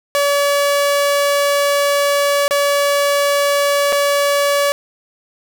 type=tone with dropouts; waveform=sawtooth; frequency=570 Hz; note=C#5; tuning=48 cents sharp; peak=-9 dBFS; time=0.15-4.72 s; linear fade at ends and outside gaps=0 ms; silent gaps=2.48-2.509 / 3.923-3.927 s; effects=none